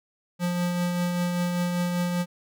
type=tone with tremolo; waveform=square; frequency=176.3 Hz; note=F3; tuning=17 cents sharp; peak=-23 dBFS; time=0.39-2.26 s; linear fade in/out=50 ms; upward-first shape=triangle; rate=5.1 Hz; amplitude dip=35%; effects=none